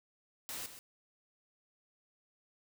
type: noise with echo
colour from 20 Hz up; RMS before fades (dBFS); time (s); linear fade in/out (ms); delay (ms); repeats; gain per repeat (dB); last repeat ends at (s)
white; -42; 0.49-0.66; 0; 130; 1; -10; 0.79
effects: none